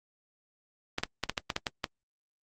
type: clicks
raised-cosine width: 0.2 ms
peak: -11 dBFS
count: 9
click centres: 0.984 / 1.035 / 1.237 / 1.296 / 1.378 / 1.502 / 1.564 / 1.668 / 1.842 s
effects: Opus 24 kbps